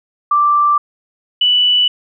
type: tone pair in turn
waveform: sine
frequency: 1174.7 / 2966 Hz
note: D6 / F#7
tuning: 0 / +4 cents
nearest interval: octave + major third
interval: 1604 cents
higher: second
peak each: -9 dBFS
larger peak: neither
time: 0.31-0.78 / 1.41-1.88 s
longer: neither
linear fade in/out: 5 ms
effects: none

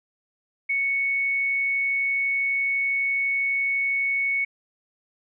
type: tone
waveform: sine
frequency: 2217 Hz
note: C#7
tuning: in tune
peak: -21 dBFS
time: 0.69-4.45 s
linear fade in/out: 10 ms
effects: none

